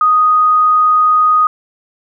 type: tone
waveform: sine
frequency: 1244.5 Hz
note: D#6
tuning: in tune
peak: -7 dBFS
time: 0.01-1.47 s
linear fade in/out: 2 ms
effects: none